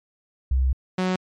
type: tone pair in turn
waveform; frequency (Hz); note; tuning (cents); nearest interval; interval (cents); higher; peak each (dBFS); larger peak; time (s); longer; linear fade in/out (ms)
sine / sawtooth; 65 / 184.65; C2 / F#3; -11 / -3; octave + tritone; 1808; second; -17 / -17; neither; 0.51-0.73 / 0.98-1.16; first; 5
effects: low-pass 5000 Hz 12 dB/octave + MP3 64 kbps